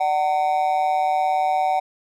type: tone with amplitude modulation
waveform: triangle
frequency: 754 Hz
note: F#5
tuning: 32 cents sharp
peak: -12 dBFS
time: 0-1.8 s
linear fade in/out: 10 ms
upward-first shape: sine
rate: 157 Hz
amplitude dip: 80%
effects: none